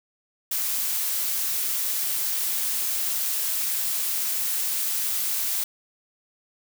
blue noise, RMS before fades -26 dBFS, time 0.51-5.64 s, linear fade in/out 5 ms, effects none

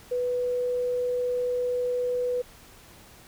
sine tone, 493.9 Hz, B4, in tune, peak -24 dBFS, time 0.11-2.42 s, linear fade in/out 10 ms, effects pink hiss -51 dBFS RMS until 3.27 s

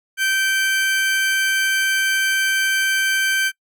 35% pulse tone pair together, 1554 / 2328 Hz, G6 / D7, -16 / -16 cents, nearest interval perfect fifth, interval 700 cents, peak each -16 / -22 dBFS, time 0.17-3.52 s, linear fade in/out 50 ms, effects noise-tail reverb RT60 0.1 s tail -25 dB re dry

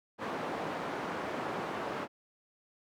white band-pass noise, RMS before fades -37 dBFS, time 0.18-2.08 s, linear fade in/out 50 ms, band 170 to 1000 Hz, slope 12 dB/octave, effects none

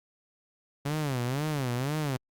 sawtooth tone with vibrato, 136.9 Hz, C#3, 21 cents flat, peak -24 dBFS, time 0.85-2.17 s, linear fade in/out 10 ms, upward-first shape sine, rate 2 Hz, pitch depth 220 cents each way, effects Opus 48 kbps

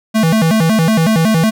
square tone with vibrato, 189.2 Hz, F#3, 39 cents sharp, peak -10 dBFS, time 0.14-1.51 s, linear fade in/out 20 ms, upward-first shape square, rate 5.4 Hz, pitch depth 260 cents each way, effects none

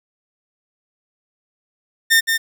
sawtooth tone with echo, 1815 Hz, A#6, 47 cents flat, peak -7 dBFS, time 2.1-2.21 s, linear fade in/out 20 ms, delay 170 ms, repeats 1, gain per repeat -5 dB, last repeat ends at 2.38 s, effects 8-bit

